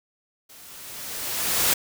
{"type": "noise with level ramp", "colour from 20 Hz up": "white", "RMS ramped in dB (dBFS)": [-48, -19], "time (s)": [0.49, 1.74], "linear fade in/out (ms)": 10, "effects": []}